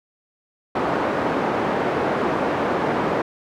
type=band-pass noise; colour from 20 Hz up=pink; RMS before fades=-22 dBFS; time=0.75-3.22 s; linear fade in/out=5 ms; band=260 to 1200 Hz; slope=12 dB/octave; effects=none